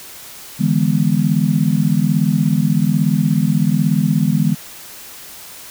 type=chord; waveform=sine; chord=E dominant seventh; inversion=third; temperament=just; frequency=148.33 / 164.81 / 206 / 247.2 Hz; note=D3 / E3 / G#3 / B3; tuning=+18 / 0 / -14 / +2 cents; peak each=-18 / -17 / -17 / -21 dBFS; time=0.59-4.55 s; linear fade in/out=20 ms; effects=white hiss -36 dBFS RMS until 5.7 s